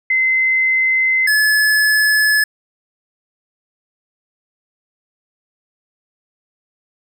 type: tone pair in turn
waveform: sine / square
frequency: 2059 / 1715.2 Hz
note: C7 / A6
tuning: -28 / -45 cents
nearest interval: minor third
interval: 317 cents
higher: first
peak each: -12 dBFS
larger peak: neither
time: 0.1-1.27 / 1.27-2.44 s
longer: neither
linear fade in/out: 5 ms
effects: none